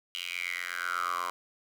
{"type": "tone with high-pass filter sweep", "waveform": "10% pulse", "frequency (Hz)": 88.2, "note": "F2", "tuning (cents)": 18, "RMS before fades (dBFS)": -34, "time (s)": [0.15, 1.3], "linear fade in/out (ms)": 0, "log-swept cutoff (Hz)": [2900, 980], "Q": 7.3, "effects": []}